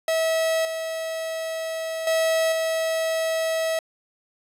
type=tone with level steps; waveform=45% pulse; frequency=647 Hz; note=E5; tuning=32 cents flat; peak=-20 / -27 / -19 / -22 dBFS; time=0.08-3.79 s; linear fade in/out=2 ms; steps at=0.65 / 2.07 / 2.52 s; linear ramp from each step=2 ms; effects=resampled to 32000 Hz + 10-bit